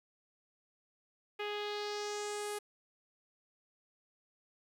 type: tone with low-pass filter sweep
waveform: sawtooth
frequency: 415.3 Hz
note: G#4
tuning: in tune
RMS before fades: -39 dBFS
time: 1.39-2.59 s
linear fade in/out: 10 ms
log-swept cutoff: 2700 to 11000 Hz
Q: 2.6
effects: 11-bit